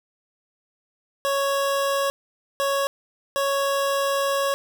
25% pulse tone bursts at uneven times, 554.4 Hz, C#5, in tune, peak -17 dBFS, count 3, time 1.25-2.1 / 2.6-2.87 / 3.36-4.54 s, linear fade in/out 0 ms, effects none

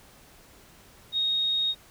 sine tone, 3735 Hz, A#7, 3 cents sharp, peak -23 dBFS, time 1.12-1.75 s, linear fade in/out 50 ms, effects pink hiss -54 dBFS RMS until 1.9 s

